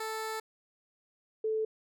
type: tone pair in turn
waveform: 15% pulse / sine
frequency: 440 / 437.6 Hz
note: A4 / A4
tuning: 0 / -9 cents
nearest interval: unison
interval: 9 cents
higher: first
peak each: -28 dBFS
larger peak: neither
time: 0-0.4 / 1.44-1.65 s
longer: first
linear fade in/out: 5 ms
effects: none